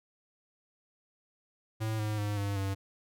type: tone with pitch steps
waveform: square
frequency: 110 / 106.75 / 103.59 / 100.52 / 97.55 Hz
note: A2 / G#2 / G#2 / G2 / G2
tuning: 0 / +48 / -4 / +44 / -8 cents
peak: -31 dBFS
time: 1.8-2.75 s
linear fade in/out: 20 ms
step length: 190 ms
effects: none

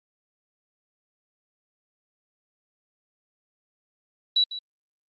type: tone with echo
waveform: sine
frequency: 3922 Hz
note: B7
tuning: 13 cents flat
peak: -17 dBFS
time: 4.36-4.44 s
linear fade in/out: 5 ms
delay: 150 ms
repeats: 1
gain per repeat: -14 dB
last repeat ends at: 4.59 s
effects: Opus 24 kbps

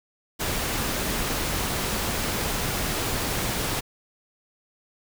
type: noise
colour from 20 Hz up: pink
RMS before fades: -27 dBFS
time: 0.39-3.81 s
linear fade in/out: 20 ms
effects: none

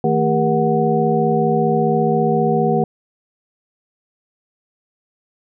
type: tone cluster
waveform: sine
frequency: 159 / 223.4 / 400.2 / 475.1 / 740 Hz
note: D#3 / A3 / G4 / A#4 / F#5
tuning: +38 / +27 / +36 / +33 / 0 cents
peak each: -20 dBFS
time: 0.04-2.84 s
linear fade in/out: 2 ms
effects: none

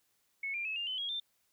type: tone with pitch steps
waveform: sine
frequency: 2200 / 2385 / 2586 / 2804 / 3040 / 3296 / 3574 Hz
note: C#7 / D7 / E7 / F7 / F#7 / G#7 / A7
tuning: -14 / +26 / -34 / +6 / +46 / -14 / +26 cents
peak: -34 dBFS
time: 0.43-1.2 s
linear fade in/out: 5 ms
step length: 110 ms
effects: white hiss -75 dBFS RMS until 1.52 s

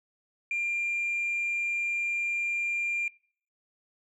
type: tone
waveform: sine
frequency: 2390 Hz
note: D7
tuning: 30 cents sharp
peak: -26 dBFS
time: 0.51-3.08 s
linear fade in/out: 2 ms
effects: noise-tail reverb RT60 0.5 s tail -23 dB re dry + tanh soft clip ceiling -24 dBFS

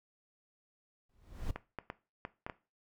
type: noise with exponential growth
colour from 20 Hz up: brown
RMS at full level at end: -34 dBFS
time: 1.09-1.51 s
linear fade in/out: 5 ms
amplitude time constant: 90 ms
type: clicks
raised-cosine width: 0.5 ms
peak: -24 dBFS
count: 6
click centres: 1.56 / 1.787 / 1.901 / 2.251 / 2.465 / 2.498 s
effects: noise-tail reverb RT60 0.3 s tail -17 dB re dry

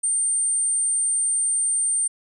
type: tone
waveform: sine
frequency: 8870 Hz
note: C#9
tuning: in tune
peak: -19 dBFS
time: 0.03-2.08 s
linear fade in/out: 10 ms
effects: none

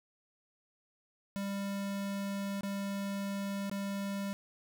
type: tone with dropouts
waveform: square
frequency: 198.5 Hz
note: G3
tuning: 22 cents sharp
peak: -35 dBFS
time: 1.36-4.33 s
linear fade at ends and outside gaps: 0 ms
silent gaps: 2.609-2.633 / 3.697-3.714 s
effects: none

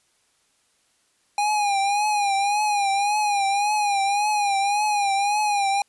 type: tone with vibrato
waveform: square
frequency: 816 Hz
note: G#5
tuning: 31 cents flat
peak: -20 dBFS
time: 1.38-5.82 s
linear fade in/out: 2 ms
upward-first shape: triangle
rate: 1.8 Hz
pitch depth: 78 cents each way
effects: white hiss -65 dBFS RMS until 5.88 s + resampled to 24000 Hz

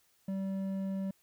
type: tone with hard clipping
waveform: sine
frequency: 192.9 Hz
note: G3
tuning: 28 cents flat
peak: -34 dBFS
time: 0.28-1.11 s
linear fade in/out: 5 ms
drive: 6 dB
effects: white hiss -70 dBFS RMS until 1.22 s

